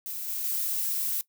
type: noise with level steps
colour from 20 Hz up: violet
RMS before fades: -35 / -32 / -29 dBFS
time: 0.06-1.21 s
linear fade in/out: 0 ms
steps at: 0.28 / 0.44 s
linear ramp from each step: 2 ms
effects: noise-tail reverb RT60 0.1 s tail -19 dB re dry